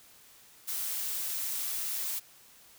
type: noise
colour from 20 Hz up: blue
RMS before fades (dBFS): -34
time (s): 0.67-2.2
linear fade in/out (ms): 20
effects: white hiss -57 dBFS RMS until 2.78 s